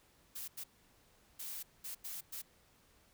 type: noise bursts at uneven times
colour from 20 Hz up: blue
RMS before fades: -44 dBFS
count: 6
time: 0.35-0.48 / 0.57-0.64 / 1.39-1.63 / 1.84-1.95 / 2.04-2.21 / 2.32-2.42 s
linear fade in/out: 10 ms
effects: pink hiss -68 dBFS RMS until 3.13 s